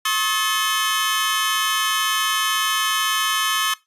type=tone cluster; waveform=sawtooth; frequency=1082 / 1276 / 1738 / 3067 Hz; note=C#6 / D#6 / A6 / G7; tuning=-42 / +43 / -22 / -38 cents; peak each=-21 dBFS; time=0.05-3.74 s; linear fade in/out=5 ms; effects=noise-tail reverb RT60 0.2 s tail -19 dB re dry + resampled to 32000 Hz